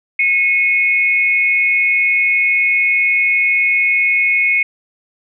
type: tone pair together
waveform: sine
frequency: 2182 / 2489 Hz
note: C#7 / D#7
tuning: -28 / 0 cents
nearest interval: major second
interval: 228 cents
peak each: -12 / -17 dBFS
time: 0.19-4.63 s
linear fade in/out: 5 ms
effects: none